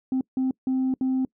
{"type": "tone bursts at uneven times", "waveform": "sine", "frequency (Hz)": 260.7, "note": "C4", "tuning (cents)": -6, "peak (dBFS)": -19, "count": 4, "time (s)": [[0.12, 0.21], [0.37, 0.51], [0.67, 0.94], [1.01, 1.25]], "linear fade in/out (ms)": 2, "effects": ["noise-tail reverb RT60 0.1 s tail -25 dB re dry", "tanh soft clip ceiling -19 dBFS"]}